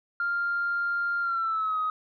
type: tone with pitch glide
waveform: sine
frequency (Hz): 1396.9 to 1259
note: F6 to D#6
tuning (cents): 0 to +20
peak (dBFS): -24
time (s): 0.2-1.9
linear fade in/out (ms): 2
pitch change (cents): -180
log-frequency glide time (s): 1.21-1.79
effects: tanh soft clip ceiling -20 dBFS